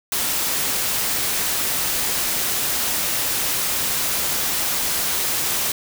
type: noise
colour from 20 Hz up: white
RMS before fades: -22 dBFS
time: 0.12-5.72 s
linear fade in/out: 2 ms
effects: none